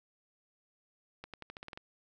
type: accelerating click train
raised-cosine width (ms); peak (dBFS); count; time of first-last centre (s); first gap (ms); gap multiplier
0.3; -28; 9; 1.24-1.775; 97; 0.89
effects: none